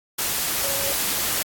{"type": "tone in noise", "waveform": "sine", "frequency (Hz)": 554.4, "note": "C#5", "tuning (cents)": 0, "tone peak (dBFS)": -31, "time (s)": [0.63, 0.93], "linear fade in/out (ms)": 10, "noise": "white", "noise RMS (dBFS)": -24, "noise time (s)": [0.18, 1.43], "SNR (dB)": -10, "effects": ["AAC 64 kbps"]}